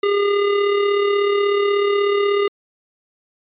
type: tone with amplitude modulation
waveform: square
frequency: 405.1 Hz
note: G#4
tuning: 43 cents flat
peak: -14 dBFS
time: 0.03-2.48 s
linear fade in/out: 5 ms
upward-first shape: sine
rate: 36.4 Hz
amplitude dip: 40%
effects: resampled to 8000 Hz